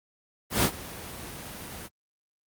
pink noise with ADSR envelope, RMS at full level -20 dBFS, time 0.5-1.89 s, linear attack 130 ms, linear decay 75 ms, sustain -19 dB, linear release 37 ms, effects high-pass 60 Hz 12 dB/octave + Opus 24 kbps

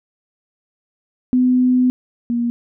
sine tone pair in turn, 252 / 237.3 Hz, B3 / A#3, +35 / +31 cents, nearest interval minor second, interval 104 cents, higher first, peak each -11 / -16 dBFS, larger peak first, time 1.33-1.9 / 2.3-2.5 s, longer first, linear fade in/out 0 ms, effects none

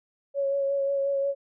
sine tone with vibrato, 554.4 Hz, C#5, in tune, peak -23 dBFS, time 0.34-1.35 s, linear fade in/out 50 ms, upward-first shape sine, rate 5.6 Hz, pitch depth 18 cents each way, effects none

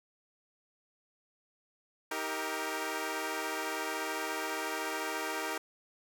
10% pulse chord, Eb major, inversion none, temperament equal with one note detuned, 315.5 / 392 / 466.2 Hz, Eb4 / G4 / Bb4, +24 / 0 / 0 cents, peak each -30 dBFS, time 2.11-5.58 s, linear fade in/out 5 ms, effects none

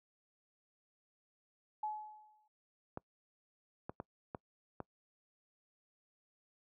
sine tone with exponential decay, 853 Hz, G#5, 46 cents sharp, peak -34 dBFS, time 1.83-2.48 s, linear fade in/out 5 ms, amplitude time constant 140 ms
clicks, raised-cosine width 1 ms, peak -27 dBFS, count 5, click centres 2.974 / 3.895 / 4.001 / 4.348 / 4.803 s
effects noise-tail reverb RT60 0.1 s tail -25 dB re dry + high-pass 80 Hz 12 dB/octave

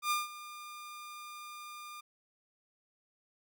sawtooth tone with ADSR envelope, 1204 Hz, D6, 43 cents sharp, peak -24 dBFS, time 0.02-2.01 s, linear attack 86 ms, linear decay 170 ms, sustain -17 dB, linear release 11 ms, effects none

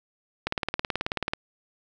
click train, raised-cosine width 0.3 ms, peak -10 dBFS, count 17, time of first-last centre 0.47-1.335 s, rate 18.5 Hz, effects none

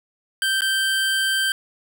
25% pulse tone with dropouts, 1563 Hz, G6, 6 cents flat, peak -15 dBFS, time 0.42-1.52 s, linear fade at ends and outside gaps 1 ms, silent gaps 0.608-0.619 s, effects none

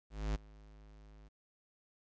square tone with ADSR envelope, 52.2 Hz, G#1, 10 cents sharp, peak -32 dBFS, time 0.1-1.29 s, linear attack 250 ms, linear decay 16 ms, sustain -24 dB, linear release 18 ms, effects resampled to 16000 Hz + 12-bit

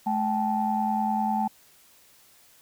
sine tone cluster, 214.9 / 775 / 865 Hz, A3 / G5 / A5, -41 / -20 / -30 cents, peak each -27 dBFS, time 0.06-1.48 s, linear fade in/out 10 ms, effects tanh soft clip ceiling -13 dBFS + white hiss -57 dBFS RMS until 2.61 s

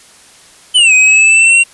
square exponential two-way sweep, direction down then up, 3082 to 2505 to 2757 Hz, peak -5 dBFS, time 0.74-1.64 s, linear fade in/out 20 ms, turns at 0.93 s, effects white hiss -41 dBFS RMS until 1.73 s + resampled to 24000 Hz

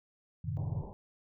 sine chord, F# diminished seventh, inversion none, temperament equal, 92.5 / 110 / 130.81 / 155.56 Hz, F#2 / A2 / C3 / Eb3, 0 / 0 / 0 / 0 cents, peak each -38 dBFS, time 0.44-0.82 s, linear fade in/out 10 ms
pink low-pass noise, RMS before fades -46 dBFS, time 0.57-0.93 s, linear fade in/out 0 ms, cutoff 1000 Hz, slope 96 dB/octave
effects none

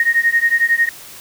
sine beating tone pair, 1856 / 1867 Hz, A#6 / A#6, -8 / +2 cents, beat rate 11 Hz, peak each -15 dBFS, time 0-0.89 s, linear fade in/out 2 ms, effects white hiss -37 dBFS RMS until 1.2 s

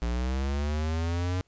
square linear sweep, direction up, 57.3 to 92.5 Hz, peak -27 dBFS, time 0.02-1.41 s, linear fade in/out 0 ms, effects pink hiss -70 dBFS RMS until 1.47 s + resampled to 16000 Hz

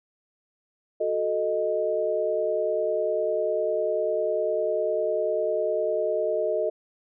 sine chord, D# diminished, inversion first, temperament equal, 370 / 440 / 622.3 Hz, F#4 / A4 / D#5, 0 / 0 / 0 cents, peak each -31 / -27 / -25 dBFS, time 1-6.7 s, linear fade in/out 10 ms, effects none

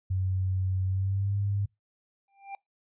sine tone with pitch glide, 93.8 to 100.53 Hz, F#2 to G2, +24 to +44 cents, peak -25 dBFS, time 0.1-1.66 s, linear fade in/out 10 ms, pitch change +120 cents, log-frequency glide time 0.85-1.36 s
square tone with exponential growth, 791 Hz, G5, 15 cents sharp, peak -34 dBFS, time 2.28-2.55 s, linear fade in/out 2 ms, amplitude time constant 58 ms
effects noise-tail reverb RT60 0.2 s tail -26 dB re dry + resampled to 8000 Hz

